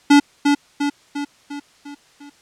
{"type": "tone with echo", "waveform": "square", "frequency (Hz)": 287.1, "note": "D4", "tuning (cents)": -39, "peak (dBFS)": -8, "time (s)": [0.1, 0.2], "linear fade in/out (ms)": 10, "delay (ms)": 350, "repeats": 6, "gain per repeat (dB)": -5, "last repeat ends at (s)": 2.3, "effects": ["white hiss -53 dBFS RMS until 2.41 s", "low-pass 7000 Hz 12 dB/octave"]}